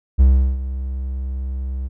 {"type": "tone with ADSR envelope", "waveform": "triangle", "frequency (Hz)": 65.41, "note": "C2", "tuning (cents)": 0, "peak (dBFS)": -5, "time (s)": [0.18, 1.89], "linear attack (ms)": 24, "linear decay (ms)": 370, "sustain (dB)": -15, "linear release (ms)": 27, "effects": []}